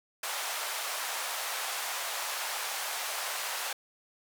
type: band-pass noise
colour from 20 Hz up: pink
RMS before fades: -35 dBFS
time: 0.23-3.73 s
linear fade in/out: 5 ms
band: 670 to 16000 Hz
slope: 24 dB/octave
effects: none